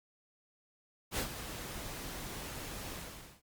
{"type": "noise with ADSR envelope", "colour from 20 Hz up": "pink", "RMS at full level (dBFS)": -33, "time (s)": [1.11, 3.42], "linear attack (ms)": 68, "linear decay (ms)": 95, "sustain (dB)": -10, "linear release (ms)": 500, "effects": ["Opus 48 kbps"]}